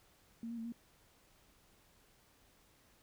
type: tone with pitch steps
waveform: sine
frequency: 229.8 / 234.4 / 226.7 / 234.3 Hz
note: A#3 / A#3 / A#3 / A#3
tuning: -25 / +10 / -48 / +9 cents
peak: -40 dBFS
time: 0.43-0.722 s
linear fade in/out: 2 ms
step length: 73 ms
effects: pink hiss -68 dBFS RMS until 3.02 s